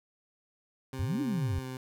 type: tone with pitch glide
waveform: 20% pulse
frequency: 131.7 to 129.36 Hz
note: C3 to C3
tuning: +12 to -19 cents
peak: -32 dBFS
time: 0.93-1.77 s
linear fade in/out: 2 ms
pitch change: -31 cents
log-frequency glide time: 1.6-1.65 s
type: exponential two-way sweep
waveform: sine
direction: up then down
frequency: 77.78 to 304.6 to 77.78 Hz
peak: -28 dBFS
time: 0.99-1.59 s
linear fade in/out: 5 ms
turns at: 1.21 s
effects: none